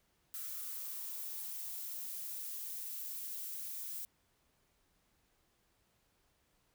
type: noise with high-pass filter sweep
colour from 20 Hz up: violet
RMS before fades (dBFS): -43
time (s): 0.34-4.05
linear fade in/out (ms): 0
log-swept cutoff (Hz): 1400 to 220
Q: 4.1
effects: pink hiss -75 dBFS RMS until 6.74 s